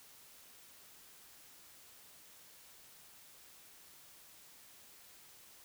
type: silence
effects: white hiss -59 dBFS RMS until 5.64 s